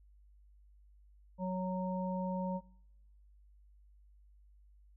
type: harmonic tone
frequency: 185 Hz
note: F#3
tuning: in tune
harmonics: 1 / 3 / 5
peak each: -35 / -40 / -42 dBFS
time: 1.38-2.61 s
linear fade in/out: 50 ms
effects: noise-tail reverb RT60 0.9 s tail -25 dB re dry + added 50 Hz sine -59 dBFS peak until 4.96 s